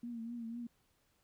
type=tone with vibrato; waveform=sine; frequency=233.1 Hz; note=A#3; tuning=in tune; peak=-40 dBFS; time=0.03-0.67 s; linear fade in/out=5 ms; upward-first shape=triangle; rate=4 Hz; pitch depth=65 cents each way; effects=pink hiss -75 dBFS RMS until 1.23 s